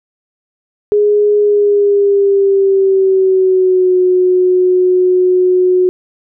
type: tone with pitch glide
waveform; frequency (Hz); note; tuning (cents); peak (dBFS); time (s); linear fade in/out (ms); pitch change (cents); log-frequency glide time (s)
sine; 415.3 to 365.7; G#4 to F#4; 0 to -20; -7; 0.92-5.89; 0; -220; 1.39-3.97
effects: none